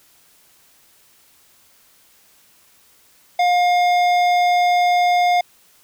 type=tone with hard clipping; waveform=triangle; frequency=711 Hz; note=F5; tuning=31 cents sharp; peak=-15 dBFS; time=3.39-5.41 s; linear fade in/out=5 ms; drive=16 dB; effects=white hiss -54 dBFS RMS until 5.83 s